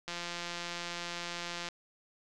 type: click train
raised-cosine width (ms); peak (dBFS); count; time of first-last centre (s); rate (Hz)
0.2; -21; 279; 0.08-1.687; 173
effects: resampled to 24000 Hz + 8-bit